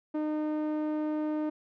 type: tone with low-pass filter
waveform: sawtooth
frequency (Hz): 305.5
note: D#4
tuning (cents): -32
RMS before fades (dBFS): -31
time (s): 0.14-1.5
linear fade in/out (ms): 10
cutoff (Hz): 800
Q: 0.53
effects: none